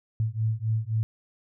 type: beating tone pair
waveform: sine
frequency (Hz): 108.8 / 112.6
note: A2 / A2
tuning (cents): -19 / +40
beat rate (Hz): 3.8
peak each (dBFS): -27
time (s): 0.2-1.03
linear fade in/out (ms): 0
effects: none